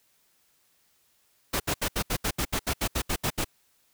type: noise bursts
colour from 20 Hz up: pink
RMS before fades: -27 dBFS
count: 14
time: 1.53-3.446 s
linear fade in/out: 10 ms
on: 70 ms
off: 72 ms
effects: white hiss -67 dBFS RMS until 3.93 s